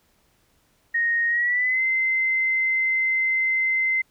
sine tone with pitch glide, 1864.7 to 2069 Hz, A#6 to C7, 0 to -20 cents, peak -19 dBFS, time 0.94-4.02 s, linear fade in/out 10 ms, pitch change +180 cents, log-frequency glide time 1.28-1.82 s, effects pink hiss -64 dBFS RMS until 4.1 s

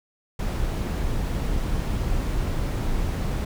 brown noise, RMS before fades -25 dBFS, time 0.39-3.45 s, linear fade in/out 5 ms, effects none

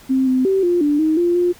sine tone with pitch steps, 263.3 / 257.6 / 385.4 / 350.8 / 293.1 / 313.9 / 347.6 / 353.3 Hz, C4 / C4 / G4 / F4 / D4 / D#4 / F4 / F4, +11 / -27 / -29 / +8 / -3 / +15 / -8 / +20 cents, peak -13 dBFS, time 0.09-1.53 s, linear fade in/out 20 ms, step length 180 ms, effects pink hiss -45 dBFS RMS until 1.59 s

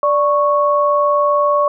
sine tone pair together, 586 / 1106.2 Hz, D5 / C#6, -4 / -4 cents, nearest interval major seventh, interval 1100 cents, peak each -14 dBFS, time 0.03-1.68 s, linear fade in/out 2 ms, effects none

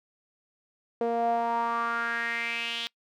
sawtooth tone with band-pass filter sweep, 233.1 Hz, A#3, in tune, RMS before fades -29 dBFS, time 1.01-2.87 s, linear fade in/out 0 ms, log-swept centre 530 to 3400 Hz, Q 5, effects noise-tail reverb RT60 0.1 s tail -24 dB re dry

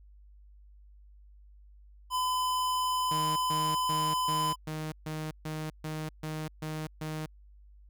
square tone, 1011 Hz, B5, 40 cents sharp, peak -28 dBFS, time 2.1-4.56 s, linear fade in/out 50 ms
sawtooth tone bursts, 155.56 Hz, D#3, in tune, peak -30 dBFS, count 11, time 3.11-7.26 s, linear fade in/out 5 ms, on 250 ms, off 140 ms
effects added 50 Hz sine -52 dBFS peak until 7.89 s

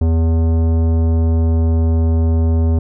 sine tone with tanh clipping, 81.8 Hz, E2, 13 cents flat, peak -13 dBFS, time 0.01-2.79 s, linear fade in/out 5 ms, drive 15 dB, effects none

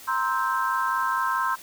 sine chord, C dominant seventh, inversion third, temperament just, 941.9 / 1046.5 / 1308.1 / 1569.8 Hz, Bb5 / C6 / E6 / G6, +18 / 0 / -14 / +2 cents, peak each -30 / -25 / -29 / -29 dBFS, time 0.07-1.56 s, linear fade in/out 20 ms, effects white hiss -45 dBFS RMS until 1.62 s

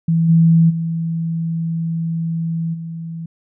sine tone with level steps, 164.81 Hz, E3, in tune, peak -12 / -8 / -18 / -25 dBFS, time 0.08-3.26 s, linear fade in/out 5 ms, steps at 0.28 / 0.69 / 2.73 s, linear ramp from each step 20 ms, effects none

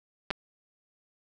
clicks, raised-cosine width 0.3 ms, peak -14 dBFS, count 2, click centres 0.305 / 0.31 s, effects none

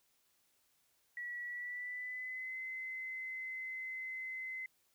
sine tone with pitch glide, 1936 to 2050 Hz, B6 to C7, -35 to -36 cents, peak -40 dBFS, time 1.17-4.66 s, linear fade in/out 2 ms, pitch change +99 cents, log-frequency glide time 1.45-2.58 s, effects white hiss -75 dBFS RMS until 4.94 s

